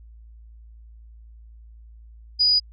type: tone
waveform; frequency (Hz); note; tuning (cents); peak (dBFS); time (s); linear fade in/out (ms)
sine; 4926; D#8; -18; -15; 2.39-2.6; 20
effects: added 56 Hz sine -43 dBFS peak until 2.72 s